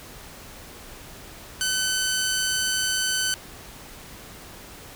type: tone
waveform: 10% pulse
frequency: 1517 Hz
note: F#6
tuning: 43 cents sharp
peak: -14 dBFS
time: 1.61-3.34 s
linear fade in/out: 0 ms
effects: pink hiss -43 dBFS RMS until 4.95 s